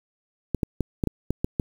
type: clicks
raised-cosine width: 3 ms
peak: -10 dBFS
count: 8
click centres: 0.547 / 0.632 / 0.807 / 1.038 / 1.073 / 1.306 / 1.445 / 1.598 s
effects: 7-bit